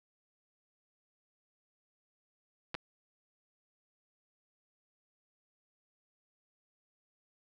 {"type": "clicks", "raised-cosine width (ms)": 0.3, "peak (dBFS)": -21, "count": 2, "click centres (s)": [2.744, 2.75], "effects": []}